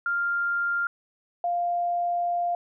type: tone pair in turn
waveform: sine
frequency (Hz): 1396.9 / 698.5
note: F6 / F5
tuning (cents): 0 / 0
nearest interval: octave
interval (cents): 1200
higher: first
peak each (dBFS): -23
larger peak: neither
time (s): 0.06-0.87 / 1.44-2.55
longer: second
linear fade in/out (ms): 2
effects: none